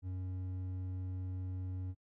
sine tone with hard clipping, 92.5 Hz, F#2, in tune, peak -39 dBFS, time 0.02-1.95 s, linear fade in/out 50 ms, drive 6 dB, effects noise-tail reverb RT60 0.1 s tail -26 dB re dry

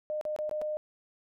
sine tone with dropouts, 609 Hz, D#5, 37 cents flat, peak -30 dBFS, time 0.1-0.77 s, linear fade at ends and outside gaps 0 ms, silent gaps 0.212-0.252 / 0.363-0.388 / 0.494-0.512 / 0.615-0.619 s, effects none

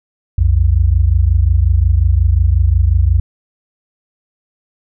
sine tone pair together, 61.74 / 87.31 Hz, B1 / F2, 0 / 0 cents, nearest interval tritone, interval 600 cents, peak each -11 dBFS, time 0.38-3.2 s, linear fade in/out 5 ms, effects none

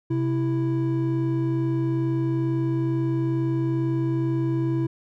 triangle tone pair together, 130.75 / 330 Hz, C3 / E4, -1 / +2 cents, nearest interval octave + major third, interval 1603 cents, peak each -22 dBFS, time 0.1-4.87 s, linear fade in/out 10 ms, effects none

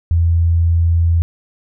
sine tone, 84 Hz, E2, 33 cents sharp, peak -10 dBFS, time 0.11-1.22 s, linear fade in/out 0 ms, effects none

